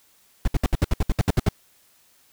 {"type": "noise bursts", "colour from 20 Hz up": "brown", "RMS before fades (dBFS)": -18, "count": 12, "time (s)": [0.45, 1.489], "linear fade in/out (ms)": 2, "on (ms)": 27, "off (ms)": 65, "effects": ["white hiss -59 dBFS RMS until 2.32 s"]}